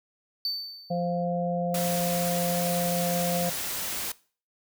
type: tone with exponential decay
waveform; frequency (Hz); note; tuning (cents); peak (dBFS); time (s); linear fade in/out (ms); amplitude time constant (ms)
triangle; 4549; C#8; +44; -24; 0.45-1.24; 1; 170
type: harmonic tone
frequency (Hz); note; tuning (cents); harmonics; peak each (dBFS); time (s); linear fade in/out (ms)
174.61; F3; 0; 1 / 3 / 4; -28 / -30 / -31; 0.9-3.5; 10
type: noise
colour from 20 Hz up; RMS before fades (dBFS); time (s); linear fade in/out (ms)
white; -32; 1.74-4.12; 5
effects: noise-tail reverb RT60 0.4 s tail -20 dB re dry